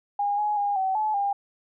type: tone with pitch steps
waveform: sine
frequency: 814 / 838 / 813 / 762 / 859 / 803 Hz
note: G#5 / G#5 / G#5 / G5 / A5 / G5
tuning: -35 / +15 / -37 / -49 / -42 / +41 cents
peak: -22 dBFS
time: 0.19-1.33 s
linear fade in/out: 5 ms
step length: 190 ms
effects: none